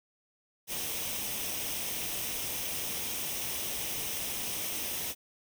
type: noise with comb filter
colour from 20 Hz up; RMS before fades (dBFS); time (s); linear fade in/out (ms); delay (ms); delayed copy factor
white; -35; 0.67-5.15; 50; 0.34; +0.5
effects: none